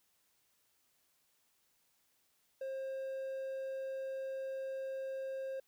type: tone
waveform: triangle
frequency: 533 Hz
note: C5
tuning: 32 cents sharp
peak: -36 dBFS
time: 2.61-5.6 s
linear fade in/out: 5 ms
effects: white hiss -75 dBFS RMS until 5.67 s